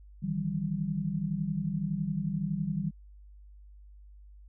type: tone cluster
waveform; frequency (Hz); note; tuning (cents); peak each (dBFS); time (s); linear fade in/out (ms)
sine; 152.8 / 164.5 / 194.6; D#3 / E3 / G3; -31 / -3 / -12; -34 / -34 / -32; 0.22-2.91; 20
effects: added 50 Hz sine -49 dBFS peak until 4.48 s

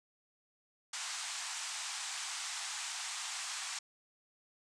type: band-pass noise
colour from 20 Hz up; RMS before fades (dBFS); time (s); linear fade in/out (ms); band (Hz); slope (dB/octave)
white; -41; 0.93-3.79; 5; 760 to 8600; 48
effects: none

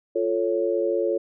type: chord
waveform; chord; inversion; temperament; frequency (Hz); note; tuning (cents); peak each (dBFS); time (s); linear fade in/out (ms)
sine; F augmented; none; equal; 349.2 / 440 / 554.4; F4 / A4 / C#5; 0 / 0 / 0; -25; 0.15-1.18; 10
effects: none

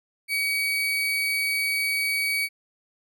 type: tone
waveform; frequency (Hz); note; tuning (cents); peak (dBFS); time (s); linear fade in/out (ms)
35% pulse; 2262; C#7; +34; -21; 0.28-2.49; 50
effects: none

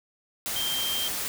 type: tone in noise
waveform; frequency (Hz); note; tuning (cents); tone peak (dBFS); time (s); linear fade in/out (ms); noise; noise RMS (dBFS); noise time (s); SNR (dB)
sine; 3163; G7; +15; -28; 0.56-1.08; 0; white; -31; 0.46-1.28; 0
effects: none

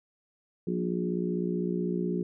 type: harmonic tone with a mistuned harmonic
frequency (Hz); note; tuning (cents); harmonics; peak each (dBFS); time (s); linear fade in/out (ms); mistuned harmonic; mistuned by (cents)
59.7; A#1; +42; 3 / 4 / 5 / 6 / 7; -30 / -36 / -37 / -33 / -36; 0.67-2.23; 5; 7; -16
effects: none

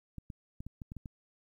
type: clicks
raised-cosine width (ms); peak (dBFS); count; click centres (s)
5; -30; 8; 0.183 / 0.302 / 0.605 / 0.666 / 0.818 / 0.919 / 0.967 / 1.058
effects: 11-bit

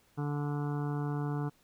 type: harmonic tone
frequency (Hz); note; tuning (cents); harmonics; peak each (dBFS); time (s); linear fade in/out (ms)
145.7; D3; -13; 1 / 2 / 3 / 5 / 6 / 7 / 8 / 9 / 10; -32 / -38 / -42 / -46 / -48 / -49 / -50 / -51 / -52; 0.17-1.5; 20
effects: pink hiss -67 dBFS RMS until 1.63 s

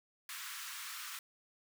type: high-pass noise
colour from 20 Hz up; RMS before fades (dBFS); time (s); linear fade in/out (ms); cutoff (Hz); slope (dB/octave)
pink; -45; 0.29-1.19; 2; 1100; 48
effects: none

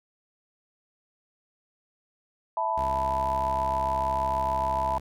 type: chord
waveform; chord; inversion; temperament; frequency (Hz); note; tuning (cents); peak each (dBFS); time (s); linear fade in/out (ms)
sine; E suspended fourth; none; equal; 659.3 / 880 / 987.8; E5 / A5 / B5; 0 / 0 / 0; -31 / -28 / -28; 2.57-4.98; 2
type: tone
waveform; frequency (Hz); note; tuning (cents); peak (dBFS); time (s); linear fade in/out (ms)
sawtooth; 66.7; C2; +34; -30; 2.77-5; 10
effects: none

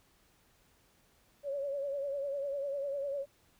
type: tone with vibrato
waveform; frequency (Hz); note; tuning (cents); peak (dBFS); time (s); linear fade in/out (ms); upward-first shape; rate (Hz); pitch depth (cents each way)
sine; 560; C#5; +18; -33; 1.43-3.26; 50; triangle; 10; 71
effects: pink hiss -68 dBFS RMS until 3.59 s

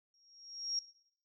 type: tone with exponential growth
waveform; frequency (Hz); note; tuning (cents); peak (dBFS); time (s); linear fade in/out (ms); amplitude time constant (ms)
sine; 5588; F8; 0; -30; 0.14-0.79; 1; 140
effects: noise-tail reverb RT60 0.7 s tail -19 dB re dry

